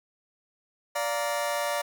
sawtooth chord, Bb major, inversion first, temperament just, 582.7 / 699.2 / 932.3 Hz, D5 / F5 / Bb5, -14 / +2 / 0 cents, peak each -25 / -29 / -29 dBFS, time 0.95-1.82 s, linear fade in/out 10 ms, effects none

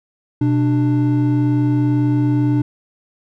triangle tone pair together, 124.6 / 295.8 Hz, B2 / D4, +16 / +13 cents, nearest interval octave + minor third, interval 1497 cents, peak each -14 dBFS, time 0.41-2.62 s, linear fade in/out 5 ms, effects none

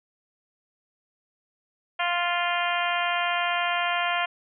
harmonic tone, 349.2 Hz, F4, in tune, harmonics 2 / 3 / 4 / 5 / 6 / 7 / 8 / 9, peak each -28 / -30 / -31 / -32 / -33 / -33 / -34 / -35 dBFS, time 1.99-4.26 s, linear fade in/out 10 ms, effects none

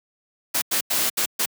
white noise bursts at uneven times, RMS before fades -22 dBFS, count 5, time 0.54-0.62 / 0.71-0.81 / 0.9-1.1 / 1.17-1.26 / 1.39-1.46 s, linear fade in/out 10 ms, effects high-pass 150 Hz 12 dB/octave

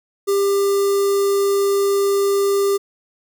square tone with notch filter, 397.9 Hz, G4, 26 cents sharp, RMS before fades -17 dBFS, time 0.27-2.78 s, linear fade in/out 20 ms, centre 2400 Hz, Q 0.6, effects none

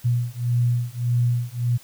sine beating tone pair, 120 / 121.7 Hz, B2 / B2, -49 / -25 cents, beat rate 1.7 Hz, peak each -22 dBFS, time 0.04-1.78 s, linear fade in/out 20 ms, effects white hiss -49 dBFS RMS until 1.83 s

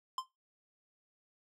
square tone with exponential decay, 1042 Hz, C6, 7 cents flat, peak -31 dBFS, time 0.18-0.26 s, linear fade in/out 2 ms, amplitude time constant 17 ms, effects noise-tail reverb RT60 0.2 s tail -17 dB re dry + low-pass 8000 Hz 12 dB/octave

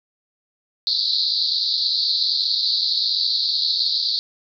pink band-pass noise, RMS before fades -21 dBFS, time 0.87-4.19 s, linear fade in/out 0 ms, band 3900 to 4700 Hz, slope 96 dB/octave, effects none

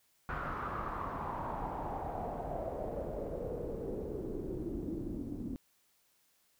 pink noise with low-pass filter sweep, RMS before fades -39 dBFS, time 0.29-5.56 s, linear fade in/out 0 ms, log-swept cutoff 1400 to 260 Hz, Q 4.4, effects white hiss -72 dBFS RMS until 6.59 s

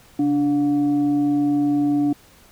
sine tone with frequency modulation, 290.7 Hz, D4, 18 cents flat, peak -16 dBFS, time 0.19-2.13 s, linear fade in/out 5 ms, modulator 426 Hz, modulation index 0.32, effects pink hiss -51 dBFS RMS until 2.51 s

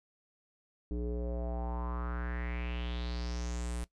square tone with low-pass filter sweep, 59.9 Hz, A#1, 48 cents sharp, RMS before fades -36 dBFS, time 0.91-3.84 s, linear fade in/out 0 ms, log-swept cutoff 350 to 9700 Hz, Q 4.5, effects noise-tail reverb RT60 0.1 s tail -19 dB re dry

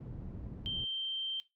white low-pass noise, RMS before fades -44 dBFS, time 0-0.85 s, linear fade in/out 10 ms, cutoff 150 Hz, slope 12 dB/octave
sine tone, 3136 Hz, G7, in tune, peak -34 dBFS, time 0.66-1.4 s, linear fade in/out 0 ms
effects noise-tail reverb RT60 0.2 s tail -17 dB re dry

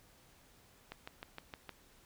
click train, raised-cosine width 0.3 ms, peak -28 dBFS, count 6, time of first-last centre 0.92-1.693 s, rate 6.47 Hz, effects pink hiss -64 dBFS RMS until 2.05 s

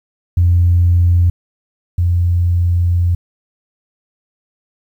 sine tone pair in turn, 87.31 / 87.31 Hz, F2 / F2, 0 / 0 cents, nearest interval unison, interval 0 cents, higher neither, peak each -7 / -10 dBFS, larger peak first, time 0.37-1.3 / 1.98-3.15 s, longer second, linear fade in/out 5 ms, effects tanh soft clip ceiling -3 dBFS + 8-bit

